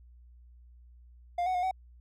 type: tone with pitch steps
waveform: triangle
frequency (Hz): 702 / 742 / 718 / 752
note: F5 / F#5 / F5 / F#5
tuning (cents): +9 / +5 / +48 / +28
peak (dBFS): -25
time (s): 1.38-1.712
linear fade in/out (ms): 5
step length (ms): 83
effects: added 60 Hz sine -52 dBFS peak until 2 s